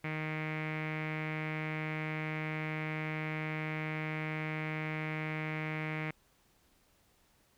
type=tone with low-pass filter; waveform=sawtooth; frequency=155.56 Hz; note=D#3; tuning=in tune; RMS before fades=-37 dBFS; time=0.04-6.11 s; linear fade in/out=5 ms; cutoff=2200 Hz; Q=6; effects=pink hiss -69 dBFS RMS until 7.57 s